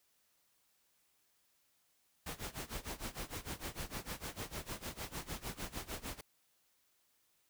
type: noise with tremolo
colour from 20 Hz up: pink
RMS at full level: -41 dBFS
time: 2.26-6.21 s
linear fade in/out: 5 ms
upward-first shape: sine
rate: 6.6 Hz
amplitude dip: 90%
effects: white hiss -75 dBFS RMS until 7.49 s